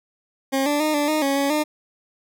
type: tone with pitch steps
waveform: 20% pulse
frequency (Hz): 269.6 / 292.3 / 307.2 / 292 / 308.3 / 276.3 / 279.3 / 302.7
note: C#4 / D4 / D#4 / D4 / D#4 / C#4 / C#4 / D#4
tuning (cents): -48 / -8 / -22 / -10 / -16 / -6 / +13 / -48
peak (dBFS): -14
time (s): 0.52-1.64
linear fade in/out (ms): 20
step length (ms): 140
effects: none